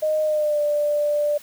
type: tone with pitch glide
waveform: sine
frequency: 618 to 590.1 Hz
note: D#5 to D5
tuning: -12 to +8 cents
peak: -18 dBFS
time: 0.02-1.38 s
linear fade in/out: 10 ms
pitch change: -80 cents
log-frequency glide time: 0.23-0.6 s
effects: white hiss -46 dBFS RMS until 1.42 s + high-pass 60 Hz 12 dB/octave

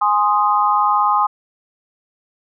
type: chord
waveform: sine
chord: Ab major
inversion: none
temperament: equal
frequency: 830.6 / 1046.5 / 1244.5 Hz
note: Ab5 / C6 / Eb6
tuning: 0 / 0 / 0 cents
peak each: -17 dBFS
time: 0.01-1.27 s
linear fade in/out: 10 ms
effects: none

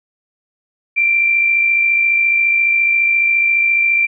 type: tone with amplitude modulation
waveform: sine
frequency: 2359 Hz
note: D7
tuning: 7 cents sharp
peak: -9 dBFS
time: 0.96-4.07 s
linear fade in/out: 20 ms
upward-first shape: sine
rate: 54.5 Hz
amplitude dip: 40%
effects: none

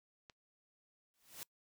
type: click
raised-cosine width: 0.2 ms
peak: -36 dBFS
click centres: 0.298 s
type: noise with exponential growth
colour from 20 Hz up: white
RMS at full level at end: -44 dBFS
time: 1.14-1.43 s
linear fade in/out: 0 ms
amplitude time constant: 62 ms
effects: noise-tail reverb RT60 0.1 s tail -24 dB re dry

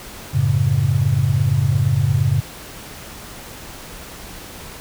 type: chord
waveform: sine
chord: F# minor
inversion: none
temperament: equal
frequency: 92.5 / 110 / 138.59 Hz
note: F#2 / A2 / C#3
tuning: 0 / 0 / 0 cents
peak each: -21 / -18 / -17 dBFS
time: 0.33-2.41 s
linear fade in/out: 20 ms
effects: pink hiss -36 dBFS RMS until 4.8 s

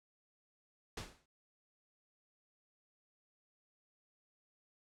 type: noise with exponential decay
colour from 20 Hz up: pink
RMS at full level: -40 dBFS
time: 0.97-1.26 s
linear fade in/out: 5 ms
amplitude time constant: 61 ms
effects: low-pass 8000 Hz 12 dB/octave

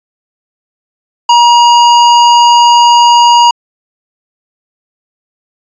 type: tone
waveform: square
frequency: 952 Hz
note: A#5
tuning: 36 cents sharp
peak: -3 dBFS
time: 1.29-3.51 s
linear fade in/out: 5 ms
effects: resampled to 16000 Hz

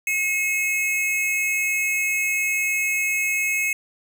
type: tone pair together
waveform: square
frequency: 2166 / 2565 Hz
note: C#7 / E7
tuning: -41 / -48 cents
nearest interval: minor third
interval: 293 cents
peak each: -24 dBFS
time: 0.07-3.73 s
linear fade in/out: 2 ms
effects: 9-bit

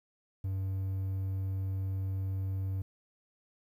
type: tone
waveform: triangle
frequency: 95.7 Hz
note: G2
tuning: 41 cents flat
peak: -29 dBFS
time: 0.44-2.82 s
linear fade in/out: 5 ms
effects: 11-bit

